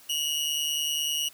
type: tone with amplitude modulation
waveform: sawtooth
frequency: 2886 Hz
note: F#7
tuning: 44 cents flat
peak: -20 dBFS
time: 0.09-1.29 s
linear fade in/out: 10 ms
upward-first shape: sine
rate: 150 Hz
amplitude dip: 65%
effects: white hiss -53 dBFS RMS until 1.33 s